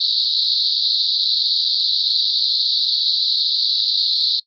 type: band-pass noise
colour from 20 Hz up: pink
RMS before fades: -18 dBFS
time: 0-4.4 s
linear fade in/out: 10 ms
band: 3800 to 4600 Hz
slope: 96 dB/octave
effects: noise-tail reverb RT60 0.1 s tail -22 dB re dry + MP3 64 kbps